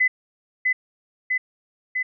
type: tone with echo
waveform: sine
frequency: 2015 Hz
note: B6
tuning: 34 cents sharp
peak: -15 dBFS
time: 0-0.08 s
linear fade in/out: 10 ms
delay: 650 ms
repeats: 3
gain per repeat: -2 dB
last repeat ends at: 2.03 s
effects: none